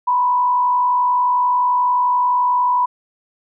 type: tone with frequency modulation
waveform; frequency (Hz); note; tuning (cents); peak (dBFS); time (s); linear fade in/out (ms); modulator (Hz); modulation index
sine; 987.8; B5; 0; -13; 0.07-2.86; 10; 51.4; 0.43
effects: none